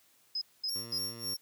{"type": "tone bursts", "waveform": "sine", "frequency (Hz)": 5070, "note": "D#8", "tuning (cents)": 32, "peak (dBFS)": -31, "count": 3, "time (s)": [0.35, 0.985], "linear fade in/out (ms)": 5, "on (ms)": 65, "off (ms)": 220}
{"type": "tone with tremolo", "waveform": "sawtooth", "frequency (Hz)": 5520, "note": "F8", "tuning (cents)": -21, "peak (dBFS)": -30, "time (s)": [0.68, 1.37], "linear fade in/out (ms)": 10, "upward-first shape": "sine", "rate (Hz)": 3.6, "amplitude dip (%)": 90}
{"type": "tone", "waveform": "15% pulse", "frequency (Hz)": 116.54, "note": "A#2", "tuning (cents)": 0, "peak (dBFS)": -39, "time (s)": [0.75, 1.34], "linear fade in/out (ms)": 5}
{"effects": ["white hiss -66 dBFS RMS until 1.41 s", "high-pass 60 Hz 12 dB/octave"]}